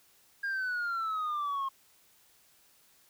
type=exponential sweep; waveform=sine; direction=down; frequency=1624 to 1070 Hz; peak=-28 dBFS; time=0.43-1.69 s; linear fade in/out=10 ms; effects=tanh soft clip ceiling -29 dBFS + white hiss -64 dBFS RMS until 3.09 s